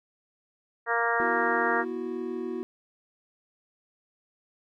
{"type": "harmonic tone", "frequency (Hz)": 233.1, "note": "A#3", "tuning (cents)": 0, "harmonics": [2, 3, 4, 5, 6, 7, 8], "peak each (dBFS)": [-31, -31, -31, -31, -31, -31, -31], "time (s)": [0.86, 1.85], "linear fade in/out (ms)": 50}
{"type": "chord", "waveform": "triangle", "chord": "B suspended fourth", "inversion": "none", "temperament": "equal with one note detuned", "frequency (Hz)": [242, 329.6, 370], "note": ["B3", "E4", "F#4"], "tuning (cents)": [-35, 0, 0], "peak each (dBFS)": [-34, -34, -31], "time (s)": [1.2, 2.63], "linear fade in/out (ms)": 0}
{"effects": []}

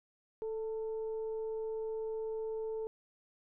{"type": "tone with frequency modulation", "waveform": "sine", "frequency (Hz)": 440, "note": "A4", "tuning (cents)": 0, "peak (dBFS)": -35, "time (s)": [0.42, 2.87], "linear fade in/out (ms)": 0, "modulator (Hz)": 452, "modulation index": 0.29, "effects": []}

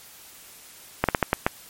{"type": "slowing click train", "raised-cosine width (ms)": 0.5, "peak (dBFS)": -3, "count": 6, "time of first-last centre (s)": [1.04, 1.465], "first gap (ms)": 47, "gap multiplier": 1.3, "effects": ["white hiss -47 dBFS RMS until 1.69 s", "MP3 64 kbps"]}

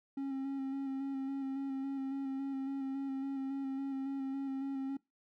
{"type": "tone with vibrato", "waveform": "triangle", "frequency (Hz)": 271.1, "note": "C#4", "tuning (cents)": -38, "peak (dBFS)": -33, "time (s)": [0.17, 4.97], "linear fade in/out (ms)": 5, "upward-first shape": "square", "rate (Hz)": 3.6, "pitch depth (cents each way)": 19, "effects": ["noise-tail reverb RT60 0.2 s tail -22 dB re dry"]}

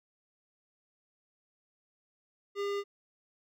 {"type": "tone with hard clipping", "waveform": "sine", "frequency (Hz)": 403.1, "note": "G4", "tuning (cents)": 48, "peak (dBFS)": -33, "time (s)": [2.55, 2.84], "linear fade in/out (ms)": 50, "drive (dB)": 18, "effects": []}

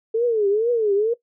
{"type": "tone with vibrato", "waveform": "sine", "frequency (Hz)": 437.9, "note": "A4", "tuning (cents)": -8, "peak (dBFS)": -16, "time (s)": [0.14, 1.14], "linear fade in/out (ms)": 10, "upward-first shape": "triangle", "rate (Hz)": 2.2, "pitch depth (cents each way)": 200, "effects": ["noise-tail reverb RT60 0.1 s tail -18 dB re dry"]}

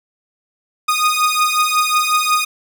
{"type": "beating tone pair", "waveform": "sawtooth", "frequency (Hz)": [1235, 1240.5], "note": ["D#6", "D#6"], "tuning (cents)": [-13, -6], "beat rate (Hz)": 5.5, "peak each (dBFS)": -13, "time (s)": [0.88, 2.45], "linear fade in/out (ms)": 10, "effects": []}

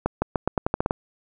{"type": "accelerating click train", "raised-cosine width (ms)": 1, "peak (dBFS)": -7, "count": 10, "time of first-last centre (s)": [0.06, 0.909], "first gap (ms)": 160, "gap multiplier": 0.86, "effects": []}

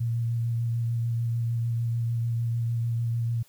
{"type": "tone with vibrato", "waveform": "sine", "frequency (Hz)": 116.7, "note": "A#2", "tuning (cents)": 2, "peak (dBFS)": -24, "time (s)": [0, 3.43], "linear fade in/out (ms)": 10, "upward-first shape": "square", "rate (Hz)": 6.7, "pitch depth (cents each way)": 13, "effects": ["white hiss -60 dBFS RMS until 3.48 s"]}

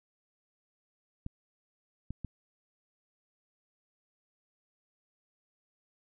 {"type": "clicks", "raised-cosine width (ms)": 5, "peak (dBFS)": -25, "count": 3, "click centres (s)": [1.264, 2.106, 2.247], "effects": []}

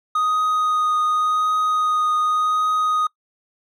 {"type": "tone with vibrato", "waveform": "triangle", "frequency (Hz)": 1244.5, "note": "D#6", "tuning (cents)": 0, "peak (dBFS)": -15, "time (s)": [0.15, 3.07], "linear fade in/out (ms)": 5, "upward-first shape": "triangle", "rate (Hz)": 0.88, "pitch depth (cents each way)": 12, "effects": ["noise-tail reverb RT60 0.1 s tail -23 dB re dry"]}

